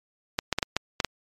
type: clicks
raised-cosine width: 0.2 ms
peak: -6 dBFS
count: 7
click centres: 0.389 / 0.527 / 0.586 / 0.628 / 0.766 / 1.002 / 1.047 s
effects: MP3 96 kbps